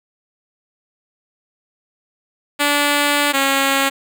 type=tone pair in turn; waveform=5% pulse; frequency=289.7 / 273.4 Hz; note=D4 / C#4; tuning=-24 / -24 cents; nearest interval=minor second; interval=100 cents; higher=first; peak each=-3 dBFS; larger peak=neither; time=2.59-3.33 / 3.33-3.9 s; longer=first; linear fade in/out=20 ms; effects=none